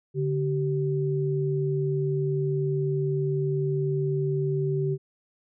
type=tone pair together; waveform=sine; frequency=144 / 384.8 Hz; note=D3 / G4; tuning=-34 / -32 cents; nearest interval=octave + perfect fourth; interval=1702 cents; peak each=-25 / -27 dBFS; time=0.14-4.98 s; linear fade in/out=50 ms; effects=none